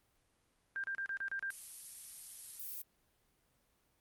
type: tone bursts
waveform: sine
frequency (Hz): 1588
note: G6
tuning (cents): +22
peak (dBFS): -36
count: 7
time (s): 0.76-1.504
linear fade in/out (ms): 0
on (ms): 78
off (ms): 33
type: noise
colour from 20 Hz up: violet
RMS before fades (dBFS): -44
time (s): 1.5-2.82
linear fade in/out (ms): 5
effects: pink hiss -75 dBFS RMS until 4 s + Opus 32 kbps